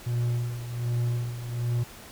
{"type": "tone with tremolo", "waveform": "triangle", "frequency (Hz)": 119.9, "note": "A#2", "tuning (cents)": 49, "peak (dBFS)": -21, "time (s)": [0.06, 1.84], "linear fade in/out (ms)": 10, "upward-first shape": "sine", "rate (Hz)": 1.3, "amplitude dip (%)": 70, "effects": ["pink hiss -46 dBFS RMS until 2.11 s"]}